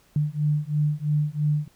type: beating tone pair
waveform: sine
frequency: 148 / 151 Hz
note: D3 / D3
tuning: +14 / +48 cents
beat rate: 3 Hz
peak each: -24 dBFS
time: 0.16-1.68 s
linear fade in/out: 2 ms
effects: pink hiss -60 dBFS RMS until 1.75 s